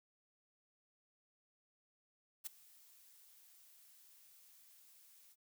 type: noise with ADSR envelope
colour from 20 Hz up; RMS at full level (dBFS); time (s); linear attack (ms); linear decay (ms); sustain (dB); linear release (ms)
blue; -41; 2.44-5.36; 25; 10; -23; 44
effects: none